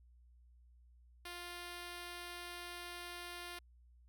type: tone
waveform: 5% pulse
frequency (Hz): 350.7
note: F4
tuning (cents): +7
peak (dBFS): -34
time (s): 1.25-3.59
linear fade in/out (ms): 5
effects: added 60 Hz sine -61 dBFS peak until 4.08 s